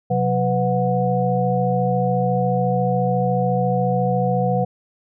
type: tone cluster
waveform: sine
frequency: 127.7 / 181.8 / 498.1 / 730 Hz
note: C3 / F#3 / B4 / F#5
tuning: -42 / -30 / +15 / -24 cents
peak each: -22 dBFS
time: 0.1-4.65 s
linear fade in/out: 10 ms
effects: none